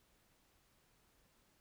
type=silence; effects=pink hiss -73 dBFS RMS until 1.6 s